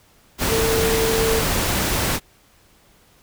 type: tone in noise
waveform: sine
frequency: 449.1 Hz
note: A4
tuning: 35 cents sharp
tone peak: -19 dBFS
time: 0.48-1.43 s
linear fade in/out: 50 ms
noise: pink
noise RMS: -21 dBFS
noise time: 0.38-2.2 s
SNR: -1 dB
effects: pink hiss -55 dBFS RMS until 3.22 s